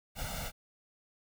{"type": "noise with comb filter", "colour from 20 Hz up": "pink", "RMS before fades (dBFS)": -38, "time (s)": [0.15, 0.52], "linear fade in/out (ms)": 50, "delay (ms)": 1.4, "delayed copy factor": 1, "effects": []}